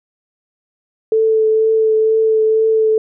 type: tone with vibrato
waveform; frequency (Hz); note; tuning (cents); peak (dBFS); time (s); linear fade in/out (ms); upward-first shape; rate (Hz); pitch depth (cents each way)
sine; 440; A4; 0; -10; 1.12-2.98; 2; triangle; 2.1; 15
effects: none